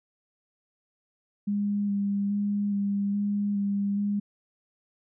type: tone with vibrato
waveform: sine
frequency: 202.3 Hz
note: G#3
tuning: 45 cents flat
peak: -24 dBFS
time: 1.47-4.2 s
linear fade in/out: 10 ms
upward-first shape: square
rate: 1.2 Hz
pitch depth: 14 cents each way
effects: none